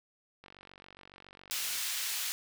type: click train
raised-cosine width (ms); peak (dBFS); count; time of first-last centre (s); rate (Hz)
0.3; -35; 64; 0.44-1.775; 47.2
type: high-pass noise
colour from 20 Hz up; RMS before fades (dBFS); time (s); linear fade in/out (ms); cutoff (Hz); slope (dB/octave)
pink; -35; 1.51-2.32; 0; 2500; 12
effects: none